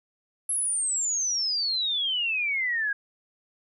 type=exponential sweep; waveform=sine; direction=down; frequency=11175 to 1618 Hz; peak=-24 dBFS; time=0.49-2.93 s; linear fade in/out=5 ms; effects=none